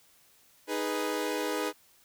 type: chord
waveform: sawtooth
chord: G# minor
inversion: second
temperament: equal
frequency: 311.1 / 415.3 / 493.9 Hz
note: D#4 / G#4 / B4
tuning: 0 / 0 / 0 cents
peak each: -30 dBFS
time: 0.67-1.73 s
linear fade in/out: 50 ms
effects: white hiss -62 dBFS RMS until 2.04 s